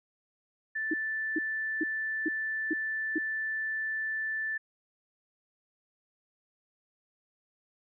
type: tone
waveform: sine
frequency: 1760 Hz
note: A6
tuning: in tune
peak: -30 dBFS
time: 0.75-4.58 s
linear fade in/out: 10 ms
type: tone bursts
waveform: sine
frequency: 316.9 Hz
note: D#4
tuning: 32 cents sharp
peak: -26 dBFS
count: 6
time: 0.91-3.184 s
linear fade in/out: 5 ms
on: 29 ms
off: 420 ms
effects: none